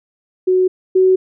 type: tone pair in turn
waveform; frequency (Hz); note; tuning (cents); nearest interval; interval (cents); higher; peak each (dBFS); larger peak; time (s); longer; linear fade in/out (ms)
sine; 370 / 374.3; F#4 / F#4; 0 / +20; unison; 20; second; -10 / -8; second; 0.47-0.68 / 0.95-1.16; neither; 10
effects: none